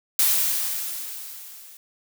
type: noise with level ramp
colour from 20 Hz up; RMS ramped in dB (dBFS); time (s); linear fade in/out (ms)
blue; -18 to -46; 0.19-1.77; 2
effects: none